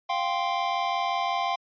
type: chord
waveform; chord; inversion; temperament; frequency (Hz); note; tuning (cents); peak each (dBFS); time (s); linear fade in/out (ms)
square; F suspended second; none; equal; 698.5 / 784 / 1046.5; F5 / G5 / C6; 0 / 0 / 0; -30; 0.09-1.56; 10
effects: resampled to 11025 Hz